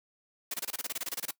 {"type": "noise bursts", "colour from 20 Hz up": "white", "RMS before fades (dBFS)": -34, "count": 15, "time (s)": [0.51, 1.31], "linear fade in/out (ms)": 5, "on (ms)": 30, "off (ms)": 25, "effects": ["noise-tail reverb RT60 0.1 s tail -20 dB re dry", "high-pass 200 Hz 12 dB/octave"]}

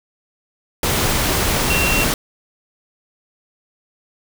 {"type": "tone in noise", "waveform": "sine", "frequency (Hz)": 2733, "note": "F7", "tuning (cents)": -38, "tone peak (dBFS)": -19, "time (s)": [1.7, 2.04], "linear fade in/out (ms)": 2, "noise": "pink", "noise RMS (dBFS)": -18, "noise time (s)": [0.83, 2.14], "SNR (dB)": -4, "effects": []}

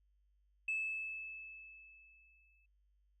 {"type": "tone with exponential decay", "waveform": "sine", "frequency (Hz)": 2614, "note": "E7", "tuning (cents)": -15, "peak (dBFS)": -32, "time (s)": [0.68, 2.66], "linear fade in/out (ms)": 5, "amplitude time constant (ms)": 430, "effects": ["tanh soft clip ceiling -30 dBFS", "added 50 Hz sine -70 dBFS peak until 3.2 s"]}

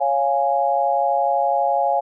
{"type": "chord", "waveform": "sine", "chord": "Db major", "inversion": "none", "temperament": "equal", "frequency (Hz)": [554.4, 698.5, 830.6], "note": ["Db5", "F5", "Ab5"], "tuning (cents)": [0, 0, 0], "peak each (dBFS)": [-22, -20, -20], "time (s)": [0, 2.01], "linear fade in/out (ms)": 20, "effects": []}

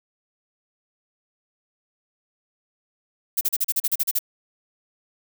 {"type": "noise bursts", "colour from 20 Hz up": "violet", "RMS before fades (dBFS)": -21, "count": 11, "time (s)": [3.37, 4.191], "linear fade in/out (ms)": 10, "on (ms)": 41, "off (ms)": 37, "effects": []}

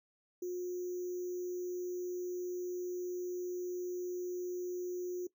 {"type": "tone with sample-and-hold", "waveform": "sine", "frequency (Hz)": 358.5, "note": "F4", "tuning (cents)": 45, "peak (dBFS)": -35, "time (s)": [0.42, 5.27], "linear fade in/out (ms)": 5, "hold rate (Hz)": 6300, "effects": ["noise-tail reverb RT60 0.1 s tail -18 dB re dry"]}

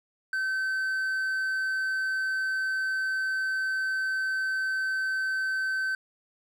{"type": "tone with hard clipping", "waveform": "triangle", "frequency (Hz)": 1538, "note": "G6", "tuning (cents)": -33, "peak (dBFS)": -27, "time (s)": [0.33, 5.95], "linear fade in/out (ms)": 2, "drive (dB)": 6, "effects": []}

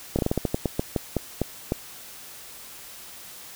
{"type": "slowing click train", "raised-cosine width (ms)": 2, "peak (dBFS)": -9, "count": 14, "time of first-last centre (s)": [0.16, 1.721], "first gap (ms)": 28, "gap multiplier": 1.22, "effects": ["white hiss -43 dBFS RMS until 3.55 s"]}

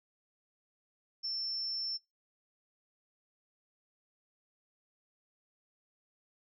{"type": "tone", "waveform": "sine", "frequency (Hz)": 5370, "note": "E8", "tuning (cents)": 31, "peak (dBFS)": -33, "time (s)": [1.23, 1.98], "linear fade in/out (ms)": 20, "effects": ["noise-tail reverb RT60 0.2 s tail -23 dB re dry"]}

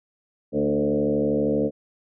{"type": "tone with frequency modulation", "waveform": "sine", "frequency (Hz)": 370, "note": "F#4", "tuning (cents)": 0, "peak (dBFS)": -19, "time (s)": [0.52, 1.71], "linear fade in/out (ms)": 50, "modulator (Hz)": 72.7, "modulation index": 2.6, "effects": []}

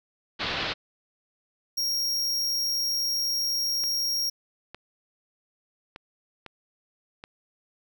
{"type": "low-pass noise", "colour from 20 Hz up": "white", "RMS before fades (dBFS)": -30, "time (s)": [0.39, 0.74], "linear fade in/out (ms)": 20, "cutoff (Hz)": 4500, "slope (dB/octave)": 48}
{"type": "tone", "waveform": "45% pulse", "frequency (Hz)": 5588, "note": "F8", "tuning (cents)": 0, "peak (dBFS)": -25, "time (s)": [1.77, 4.3], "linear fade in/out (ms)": 10}
{"type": "clicks", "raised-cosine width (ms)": 0.3, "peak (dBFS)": -24, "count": 5, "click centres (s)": [3.838, 4.746, 5.961, 6.463, 7.239]}
{"effects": []}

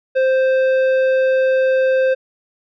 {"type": "tone with tanh clipping", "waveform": "triangle", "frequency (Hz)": 523.3, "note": "C5", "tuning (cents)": 0, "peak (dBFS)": -14, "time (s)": [0.15, 2.15], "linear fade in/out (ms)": 20, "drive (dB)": 14, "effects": []}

